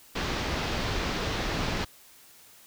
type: low-pass noise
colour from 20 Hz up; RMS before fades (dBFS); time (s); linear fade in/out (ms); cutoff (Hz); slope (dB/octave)
pink; -30; 0.15-1.85; 10; 5300; 24
effects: white hiss -54 dBFS RMS until 2.66 s